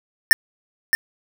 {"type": "tone with echo", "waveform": "square", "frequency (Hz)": 1796, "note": "A6", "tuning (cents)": 35, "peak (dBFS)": -7, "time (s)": [0.31, 0.33], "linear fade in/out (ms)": 0, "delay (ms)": 620, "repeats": 1, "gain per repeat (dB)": -8, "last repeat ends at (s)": 0.95, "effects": []}